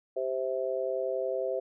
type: chord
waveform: sine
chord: C major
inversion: second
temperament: just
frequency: 392.4 / 523.3 / 654.1 Hz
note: G4 / C5 / E5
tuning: +2 / 0 / -14 cents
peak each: -34 / -31 / -34 dBFS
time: 0.16-1.6 s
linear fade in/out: 10 ms
effects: none